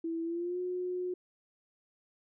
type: tone with pitch glide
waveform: sine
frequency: 330 to 362 Hz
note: E4 to F#4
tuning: +2 to -38 cents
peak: -32 dBFS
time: 0.04-1.14 s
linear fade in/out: 5 ms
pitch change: +160 cents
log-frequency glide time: 0.23-0.59 s
effects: none